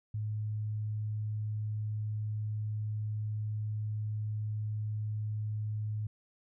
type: tone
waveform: sine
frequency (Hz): 106.8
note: G#2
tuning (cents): +49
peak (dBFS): -32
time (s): 0.14-6.07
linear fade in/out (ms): 5
effects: none